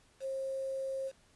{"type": "tone with quantisation", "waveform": "sine", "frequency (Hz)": 535, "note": "C5", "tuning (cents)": 38, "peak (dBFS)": -34, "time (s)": [0.2, 1.12], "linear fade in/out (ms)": 50, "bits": 9, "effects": ["pink hiss -66 dBFS RMS until 1.35 s", "resampled to 24000 Hz"]}